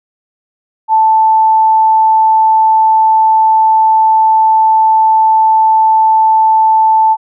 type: tone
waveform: sine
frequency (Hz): 880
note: A5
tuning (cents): 0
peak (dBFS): -5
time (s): 0.88-7.17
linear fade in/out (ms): 50
effects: none